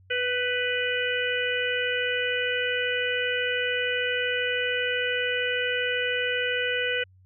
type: harmonic tone with a mistuned harmonic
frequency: 493.9 Hz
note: B4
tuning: in tune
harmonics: 1 / 3 / 4 / 5 / 6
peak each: -29 / -29 / -32 / -32 / -31 dBFS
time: 0.1-7.04 s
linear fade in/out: 10 ms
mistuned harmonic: 3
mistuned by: +21 cents
effects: added 93 Hz sine -53 dBFS peak until 7.25 s